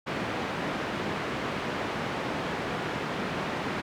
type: band-pass noise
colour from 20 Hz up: pink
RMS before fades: -32 dBFS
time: 0.06-3.82 s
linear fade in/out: 20 ms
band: 160 to 2400 Hz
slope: 12 dB/octave
effects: none